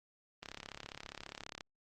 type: click train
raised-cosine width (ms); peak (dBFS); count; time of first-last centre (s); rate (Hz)
0.2; -26; 42; 0.43-1.608; 34.8
effects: Opus 24 kbps